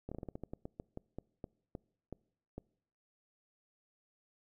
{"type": "slowing click train", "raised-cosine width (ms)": 2, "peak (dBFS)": -29, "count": 17, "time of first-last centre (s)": [0.09, 2.58], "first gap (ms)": 26, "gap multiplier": 1.21, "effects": ["noise-tail reverb RT60 0.7 s tail -25 dB re dry"]}